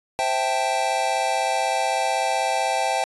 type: chord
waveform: square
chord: A minor seventh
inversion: first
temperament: equal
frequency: 523.3 / 659.3 / 784 / 880 Hz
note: C5 / E5 / G5 / A5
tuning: 0 / 0 / 0 / 0 cents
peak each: -30 / -28 / -24 / -28 dBFS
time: 0.19-3.04 s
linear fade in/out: 0 ms
effects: resampled to 24000 Hz